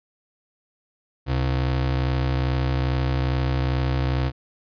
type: ring-modulated tone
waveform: square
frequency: 100 Hz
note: G2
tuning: 35 cents sharp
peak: -18 dBFS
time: 1.26-4.32 s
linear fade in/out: 50 ms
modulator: 31.2 Hz
effects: resampled to 11025 Hz